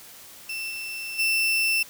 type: tone with level steps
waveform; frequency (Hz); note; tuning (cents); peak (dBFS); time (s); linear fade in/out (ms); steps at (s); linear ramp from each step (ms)
35% pulse; 2675; E7; +25; -28 / -30 / -19; 0.49-1.83; 5; 0.69 / 1.18; 20
effects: white hiss -46 dBFS RMS until 1.89 s